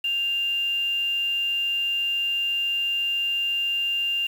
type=tone with quantisation; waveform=sine; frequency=2794 Hz; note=F7; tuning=in tune; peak=-22 dBFS; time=0.04-4.27 s; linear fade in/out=5 ms; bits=7; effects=none